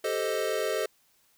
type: chord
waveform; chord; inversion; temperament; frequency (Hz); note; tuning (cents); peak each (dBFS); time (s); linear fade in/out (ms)
square; A half-diminished seventh; third; equal; 392 / 440 / 523.3 / 622.3; G4 / A4 / C5 / Eb5; 0 / 0 / 0 / 0; -35 / -32 / -34 / -33; 0.04-0.86; 5
effects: white hiss -66 dBFS RMS until 1.37 s